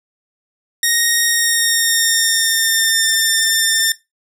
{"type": "tone with pitch glide", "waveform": "10% pulse", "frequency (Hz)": [1864.7, 1797], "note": ["A#6", "A6"], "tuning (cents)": [0, 36], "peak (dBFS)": -4, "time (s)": [0.83, 3.92], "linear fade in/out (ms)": 2, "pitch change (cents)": -64, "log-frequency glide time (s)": [1.28, 3.05], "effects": ["noise-tail reverb RT60 0.2 s tail -17 dB re dry"]}